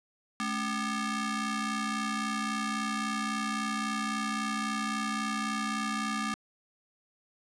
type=ring-modulated tone; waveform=sawtooth; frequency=493.9 Hz; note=B4; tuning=in tune; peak=-23 dBFS; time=0.4-6.34 s; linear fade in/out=0 ms; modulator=709 Hz; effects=resampled to 22050 Hz + 9-bit